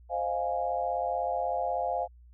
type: chord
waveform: sine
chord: F minor seventh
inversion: second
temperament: equal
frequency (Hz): 523.3 / 622.3 / 698.5 / 830.6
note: C5 / Eb5 / F5 / Ab5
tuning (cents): 0 / 0 / 0 / 0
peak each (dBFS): -34 / -36 / -30 / -34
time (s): 0.09-2.08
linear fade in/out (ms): 50
effects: added 60 Hz sine -51 dBFS peak until 2.33 s